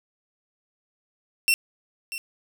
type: tone with echo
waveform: sawtooth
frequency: 2711 Hz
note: E7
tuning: 48 cents sharp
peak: -14 dBFS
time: 1.48-1.54 s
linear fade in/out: 0 ms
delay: 640 ms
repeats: 1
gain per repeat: -13 dB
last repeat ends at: 2.18 s
effects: none